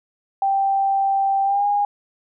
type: tone with pitch glide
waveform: sine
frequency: 784 to 817.3 Hz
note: G5 to G#5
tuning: 0 to -28 cents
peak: -16 dBFS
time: 0.42-1.85 s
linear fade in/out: 2 ms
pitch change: +72 cents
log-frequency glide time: 1.44-1.66 s
effects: none